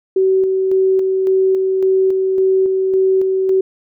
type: tone with tremolo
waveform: sine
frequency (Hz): 380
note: F#4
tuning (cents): +46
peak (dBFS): -10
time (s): 0.16-3.61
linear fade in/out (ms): 5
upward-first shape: square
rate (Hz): 1.8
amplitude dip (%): 30
effects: none